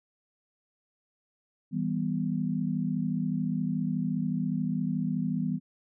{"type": "chord", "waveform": "sine", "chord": "E minor", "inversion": "none", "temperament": "equal with one note detuned", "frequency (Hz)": [161.89, 196, 246.9], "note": ["E3", "G3", "B3"], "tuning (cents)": [-31, 0, 0], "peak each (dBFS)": -31, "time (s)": [1.71, 5.6], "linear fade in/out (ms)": 50, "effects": []}